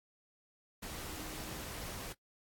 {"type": "tone in noise", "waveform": "sine", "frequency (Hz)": 312.7, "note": "D#4", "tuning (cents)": 9, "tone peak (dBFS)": -51, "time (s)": [1.05, 1.64], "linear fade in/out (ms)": 10, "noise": "pink", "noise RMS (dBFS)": -44, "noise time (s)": [0.82, 2.13], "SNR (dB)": -10, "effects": ["noise-tail reverb RT60 0.1 s tail -18 dB re dry", "AAC 64 kbps"]}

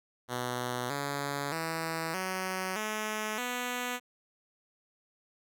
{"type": "tone with pitch steps", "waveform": "5% pulse", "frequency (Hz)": [123.47, 141.83, 162.92, 187.15, 215, 246.9], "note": ["B2", "C#3", "E3", "F#3", "A3", "B3"], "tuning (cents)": [0, 40, -20, 20, -40, 0], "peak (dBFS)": -21, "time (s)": [0.28, 4], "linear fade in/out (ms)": 50, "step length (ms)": 620, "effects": []}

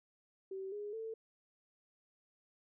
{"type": "tone with pitch steps", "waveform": "sine", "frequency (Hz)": [384, 413.9, 446.2], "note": ["G4", "G#4", "A4"], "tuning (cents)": [-36, -6, 24], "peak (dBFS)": -40, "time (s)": [0.51, 1.14], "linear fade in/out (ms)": 5, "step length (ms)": 210, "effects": []}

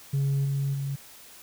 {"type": "tone with level steps", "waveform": "sine", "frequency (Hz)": 138.59, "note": "C#3", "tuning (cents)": 0, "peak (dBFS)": [-20, -23, -27], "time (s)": [0.13, 0.96], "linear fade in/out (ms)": 10, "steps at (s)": [0.44, 0.73], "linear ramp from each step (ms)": 20, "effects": ["tanh soft clip ceiling -21 dBFS", "white hiss -49 dBFS RMS until 1.42 s"]}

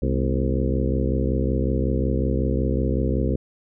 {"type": "harmonic tone with a mistuned harmonic", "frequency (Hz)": 65.41, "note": "C2", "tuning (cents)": 0, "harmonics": [1, 2, 3, 4, 5, 6, 7, 8], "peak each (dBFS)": [-23, -26, -28, -29, -30, -31, -31, -32], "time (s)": [0.02, 3.36], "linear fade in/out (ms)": 5, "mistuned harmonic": 3, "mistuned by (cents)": 130, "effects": []}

